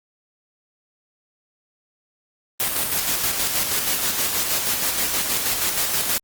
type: noise with tremolo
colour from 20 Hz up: white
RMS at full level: -21 dBFS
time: 2.6-6.18 s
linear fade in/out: 0 ms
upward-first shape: square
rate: 6.3 Hz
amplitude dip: 35%
effects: Opus 32 kbps